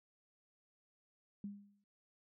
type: tone with exponential decay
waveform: sine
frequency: 202.3 Hz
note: G#3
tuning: 45 cents flat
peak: -39 dBFS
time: 1.44-1.84 s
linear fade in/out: 2 ms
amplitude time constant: 85 ms
effects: none